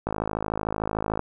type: click train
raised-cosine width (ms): 1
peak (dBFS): -12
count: 61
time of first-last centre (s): 0.07-1.194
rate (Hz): 53.4
effects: none